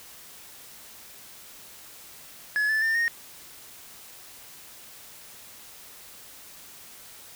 triangle tone with pitch steps, 1700 / 1749.8 / 1801.1 / 1853.9 Hz, G#6 / A6 / A6 / A#6, +40 / -10 / +40 / -10 cents, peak -20 dBFS, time 2.56-3.08 s, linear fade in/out 0 ms, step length 130 ms, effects white hiss -47 dBFS RMS until 7.35 s

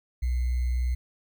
sine tone with sample-and-hold, 61.74 Hz, B1, in tune, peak -23 dBFS, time 0.22-0.95 s, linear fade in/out 10 ms, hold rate 2100 Hz, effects none

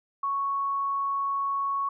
sine tone, 1108.7 Hz, C#6, in tune, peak -25 dBFS, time 0.23-1.89 s, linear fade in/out 5 ms, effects none

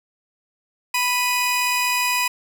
sawtooth tone pair together, 987.8 / 2489 Hz, B5 / D#7, 0 / 0 cents, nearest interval octave + major third, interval 1600 cents, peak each -18 dBFS, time 0.94-2.28 s, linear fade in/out 5 ms, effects none

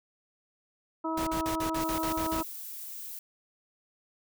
harmonic tone, 322.2 Hz, E4, 39 cents flat, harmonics 1 / 2 / 3 / 4, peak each -32 / -37 / -34 / -37 dBFS, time 1.04-2.43 s, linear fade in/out 10 ms
pink noise bursts, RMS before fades -36 dBFS, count 9, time 1.17-2.414 s, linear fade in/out 5 ms, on 100 ms, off 43 ms
violet noise, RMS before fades -41 dBFS, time 1.81-3.19 s, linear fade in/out 2 ms
effects none

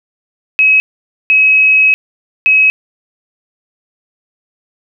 sine tone bursts at uneven times, 2556 Hz, D#7, 46 cents sharp, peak -5 dBFS, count 3, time 0.59-0.8 / 1.3-1.94 / 2.46-2.7 s, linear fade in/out 0 ms, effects none

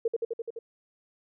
sine tone with echo, 459.4 Hz, A#4, 25 cents flat, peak -22 dBFS, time 0.05-0.08 s, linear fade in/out 5 ms, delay 85 ms, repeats 6, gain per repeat -2 dB, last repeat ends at 0.59 s, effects none

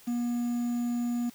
triangle tone with quantisation, 240 Hz, B3, 49 cents flat, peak -25 dBFS, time 0.07-1.3 s, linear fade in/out 10 ms, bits 8, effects white hiss -55 dBFS RMS until 1.34 s

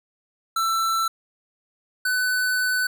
square tone pair in turn, 1335 / 1501.7 Hz, E6 / F#6, +22 / +25 cents, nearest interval major second, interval 203 cents, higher second, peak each -21 dBFS, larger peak neither, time 0.56-1.08 / 2.05-2.87 s, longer second, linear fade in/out 5 ms, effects none

